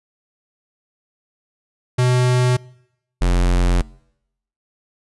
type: tone pair in turn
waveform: square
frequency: 125.2 / 44.36 Hz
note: B2 / F1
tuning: +24 / +28 cents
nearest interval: octave + tritone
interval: 1796 cents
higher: first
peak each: -14 dBFS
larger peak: neither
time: 1.98-2.57 / 3.21-3.82 s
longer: second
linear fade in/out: 10 ms
effects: noise-tail reverb RT60 0.8 s tail -24 dB re dry + resampled to 24000 Hz